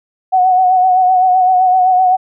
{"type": "tone with vibrato", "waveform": "sine", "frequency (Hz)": 740, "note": "F#5", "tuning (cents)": 0, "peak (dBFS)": -7, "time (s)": [0.32, 2.17], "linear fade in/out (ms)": 20, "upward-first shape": "sine", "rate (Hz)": 7.8, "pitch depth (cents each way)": 36, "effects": []}